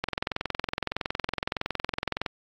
click train, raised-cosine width 0.3 ms, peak -11 dBFS, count 49, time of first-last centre 0.04-2.262 s, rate 21.6 Hz, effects AAC 48 kbps

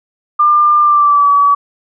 sine tone with pitch glide, 1197 to 1141.6 Hz, D6 to D6, +33 to -49 cents, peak -6 dBFS, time 0.39-1.55 s, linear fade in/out 10 ms, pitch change -82 cents, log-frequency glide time 0.8-1.3 s, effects none

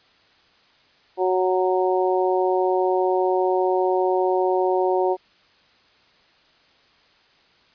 harmonic tone, 185 Hz, F#3, in tune, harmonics 2 / 3 / 4 / 5, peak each -20 / -25 / -24 / -27 dBFS, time 1.17-5.17 s, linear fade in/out 50 ms, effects white hiss -57 dBFS RMS until 7.74 s + resampled to 11025 Hz

